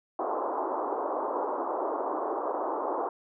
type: band-pass noise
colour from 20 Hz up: white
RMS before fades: -31 dBFS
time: 0.19-3.09 s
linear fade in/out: 2 ms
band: 300 to 1100 Hz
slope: 48 dB/octave
effects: none

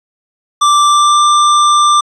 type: tone with pitch glide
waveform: square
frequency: 1174.7 to 1185.6 Hz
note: D6 to D6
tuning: 0 to +16 cents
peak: -7 dBFS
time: 0.61-2.01 s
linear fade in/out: 10 ms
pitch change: +16 cents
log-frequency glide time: 0.86-1.24 s
effects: resampled to 22050 Hz + 8-bit

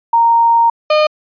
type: tone pair in turn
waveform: sine / 35% pulse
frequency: 928 / 610.3 Hz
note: A#5 / D#5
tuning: -8 / -34 cents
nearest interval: perfect fifth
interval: 726 cents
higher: first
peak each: -7 dBFS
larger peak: neither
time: 0.13-0.7 / 0.9-1.07 s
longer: first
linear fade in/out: 5 ms
effects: resampled to 11025 Hz

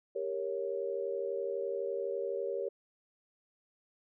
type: chord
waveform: sine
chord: G diminished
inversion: none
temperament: equal with one note detuned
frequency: 394.3 / 466.2 / 554.4 Hz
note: G4 / Bb4 / Db5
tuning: +10 / 0 / 0 cents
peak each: -37 / -37 / -37 dBFS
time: 0.15-2.69 s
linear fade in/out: 10 ms
effects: none

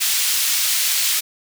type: high-pass noise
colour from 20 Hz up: pink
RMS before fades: -19 dBFS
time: 0-1.21 s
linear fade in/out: 20 ms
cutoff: 3200 Hz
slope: 12 dB/octave
effects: none

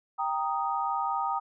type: chord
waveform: sine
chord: Eb major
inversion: first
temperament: equal with one note detuned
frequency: 787.6 / 932.3 / 1244.5 Hz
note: G5 / Bb5 / Eb6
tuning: +8 / 0 / 0 cents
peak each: -31 dBFS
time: 0.18-1.4 s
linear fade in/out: 20 ms
effects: none

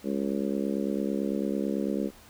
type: harmonic tone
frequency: 69 Hz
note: C#2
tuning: 7 cents flat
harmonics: 3 / 4 / 5 / 6 / 7 / 8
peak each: -30 / -32 / -34 / -36 / -37 / -38 dBFS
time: 0.03-2.11 s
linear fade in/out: 50 ms
effects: pink hiss -53 dBFS RMS until 2.29 s

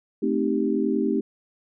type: chord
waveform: sine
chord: A half-diminished seventh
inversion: none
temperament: equal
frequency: 220 / 261.6 / 311.1 / 392 Hz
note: A3 / C4 / Eb4 / G4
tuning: 0 / 0 / 0 / 0 cents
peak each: -26 dBFS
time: 0.22-1.21 s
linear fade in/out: 10 ms
effects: none

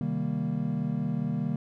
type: chord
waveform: triangle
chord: C minor seventh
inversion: none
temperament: equal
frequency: 130.81 / 155.56 / 196 / 233.1 Hz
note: C3 / Eb3 / G3 / Bb3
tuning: 0 / 0 / 0 / 0 cents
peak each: -33 / -29 / -31 / -30 dBFS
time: 0.01-1.56 s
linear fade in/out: 2 ms
effects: none

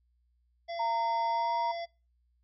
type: harmonic tone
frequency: 680 Hz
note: F5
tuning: 46 cents flat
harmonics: 1 / 3 / 5 / 7 / 8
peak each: -35 / -45 / -49 / -52 / -53 dBFS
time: 0.68-1.86 s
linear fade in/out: 20 ms
type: tone with pitch glide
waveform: sine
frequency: 922 to 938.7 Hz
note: A#5 to A#5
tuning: -19 to +12 cents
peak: -28 dBFS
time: 0.79-1.72 s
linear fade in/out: 10 ms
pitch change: +31 cents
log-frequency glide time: 1.28-1.52 s
effects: noise-tail reverb RT60 0.3 s tail -24 dB re dry + added 60 Hz sine -68 dBFS peak until 2.43 s

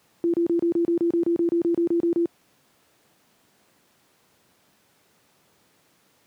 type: tone bursts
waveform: sine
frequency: 340 Hz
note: F4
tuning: 46 cents flat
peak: -18 dBFS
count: 16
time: 0.24-2.257 s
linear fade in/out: 0 ms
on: 97 ms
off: 31 ms
effects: pink hiss -62 dBFS RMS until 6.26 s + high-pass 150 Hz 12 dB/octave

